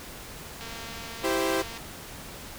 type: click train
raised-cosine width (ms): 0.2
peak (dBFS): -24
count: 268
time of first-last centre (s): 0.61-1.776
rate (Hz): 229
type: chord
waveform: sawtooth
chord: C major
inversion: first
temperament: equal with one note detuned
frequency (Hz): 329.6 / 392 / 521.1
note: E4 / G4 / C5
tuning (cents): 0 / 0 / -7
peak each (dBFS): -25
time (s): 1.23-1.63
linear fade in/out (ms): 20
effects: pink hiss -42 dBFS RMS until 2.58 s